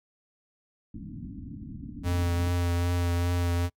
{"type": "low-pass noise", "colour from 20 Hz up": "white", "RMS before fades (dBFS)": -40, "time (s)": [0.94, 2.51], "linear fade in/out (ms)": 5, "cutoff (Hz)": 300, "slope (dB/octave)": 96}
{"type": "tone with vibrato", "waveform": "square", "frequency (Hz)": 87.31, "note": "F2", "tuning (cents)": 0, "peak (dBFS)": -25, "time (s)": [2.03, 3.7], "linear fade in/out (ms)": 50, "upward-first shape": "triangle", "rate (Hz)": 2.5, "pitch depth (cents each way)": 20}
{"effects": ["noise-tail reverb RT60 0.1 s tail -25 dB re dry"]}